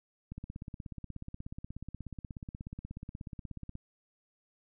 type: click train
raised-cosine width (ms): 5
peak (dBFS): -29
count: 58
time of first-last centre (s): 0.32-3.754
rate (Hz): 16.6
effects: none